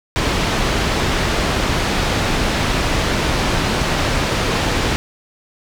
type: low-pass noise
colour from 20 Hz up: pink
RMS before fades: -18 dBFS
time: 0.16-4.96 s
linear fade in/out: 0 ms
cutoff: 4900 Hz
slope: 12 dB/octave
effects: none